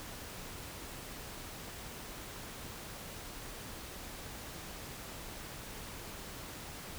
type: silence
effects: pink hiss -46 dBFS RMS until 6.98 s